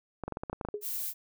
clicks, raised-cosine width 1 ms, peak -21 dBFS, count 10, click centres 0.237 / 0.28 / 0.323 / 0.371 / 0.435 / 0.498 / 0.53 / 0.612 / 0.65 / 0.687 s
sine tone with exponential decay, 415.3 Hz, G#4, in tune, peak -28 dBFS, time 0.74-0.86 s, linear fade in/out 2 ms, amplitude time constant 25 ms
violet noise, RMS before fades -35 dBFS, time 0.81-1.14 s, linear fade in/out 50 ms
effects none

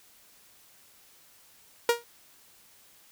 sawtooth tone with exponential decay, 472.4 Hz, A#4, 23 cents sharp, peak -13 dBFS, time 1.89-2.04 s, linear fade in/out 2 ms, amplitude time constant 31 ms, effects white hiss -58 dBFS RMS until 3.11 s

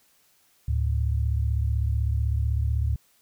sine tone pair together, 72.08 / 108 Hz, D2 / A2, -32 / -32 cents, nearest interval perfect fifth, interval 700 cents, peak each -23 / -26 dBFS, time 0.68-2.96 s, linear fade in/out 5 ms, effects white hiss -63 dBFS RMS until 3.21 s

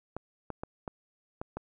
clicks, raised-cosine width 1 ms, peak -22 dBFS, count 6, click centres 0.166 / 0.503 / 0.635 / 0.878 / 1.415 / 1.57 s, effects none

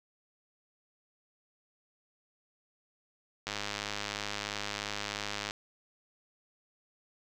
click train, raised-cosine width 0.2 ms, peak -17 dBFS, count 211, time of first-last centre 3.47-5.509 s, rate 103 Hz, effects none

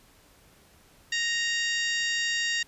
harmonic tone with a mistuned harmonic, 932.3 Hz, A#5, in tune, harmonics 2 / 3 / 4 / 5 / 6 / 7 / 8, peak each -28 / -32 / -34 / -36 / -38 / -39 / -40 dBFS, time 1.12-2.63 s, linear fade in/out 5 ms, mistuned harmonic 7, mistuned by +69 cents, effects pink hiss -58 dBFS RMS until 2.67 s + resampled to 32000 Hz

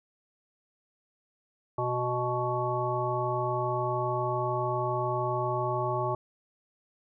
harmonic tone, 123.6 Hz, B2, 2 cents sharp, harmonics 1 / 3 / 5 / 7 / 9, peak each -33 / -33 / -33 / -33 / -33 dBFS, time 1.78-6.15 s, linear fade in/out 5 ms, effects none

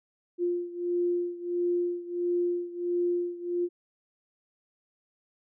sine beating tone pair, 350.3 / 351.8 Hz, F4 / F4, +5 / +13 cents, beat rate 1.5 Hz, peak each -28 / -31 dBFS, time 0.38-3.69 s, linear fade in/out 50 ms, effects none

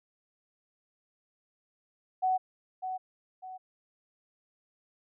sine tone with echo, 747 Hz, F#5, 16 cents sharp, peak -24 dBFS, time 2.22-2.38 s, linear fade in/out 20 ms, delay 600 ms, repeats 2, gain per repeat -8 dB, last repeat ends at 3.58 s, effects none

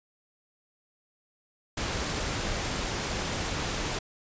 pink noise, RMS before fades -31 dBFS, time 1.77-3.99 s, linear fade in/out 5 ms, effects resampled to 16000 Hz

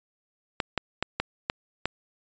clicks, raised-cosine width 0.3 ms, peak -9 dBFS, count 6, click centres 0.602 / 0.777 / 1.026 / 1.2 / 1.499 / 1.856 s, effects resampled to 16000 Hz

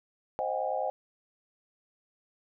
sine chord, Ab dominant seventh, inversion first, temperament equal with one note detuned, 523.3 / 622.3 / 740 / 809.8 Hz, C5 / Eb5 / Gb5 / Ab5, 0 / 0 / 0 / -44 cents, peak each -34 dBFS, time 0.39-0.9 s, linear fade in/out 0 ms, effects none

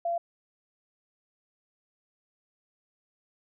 sine tone, 684 Hz, F5, 36 cents flat, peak -26 dBFS, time 0.05-0.18 s, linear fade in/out 5 ms, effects none

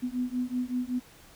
sine beating tone pair, 246.9 / 252.2 Hz, B3 / B3, 0 / +36 cents, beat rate 5.3 Hz, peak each -31 dBFS, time 0.02-1 s, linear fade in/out 20 ms, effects pink hiss -54 dBFS RMS until 1.35 s

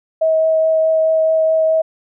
sine tone with vibrato, 639 Hz, D#5, 46 cents sharp, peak -11 dBFS, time 0.21-1.82 s, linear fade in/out 10 ms, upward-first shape triangle, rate 4.7 Hz, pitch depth 9 cents each way, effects none

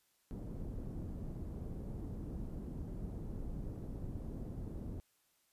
pink low-pass noise, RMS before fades -43 dBFS, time 0.31-5 s, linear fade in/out 0 ms, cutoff 300 Hz, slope 12 dB/octave, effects white hiss -75 dBFS RMS until 5.52 s + resampled to 32000 Hz

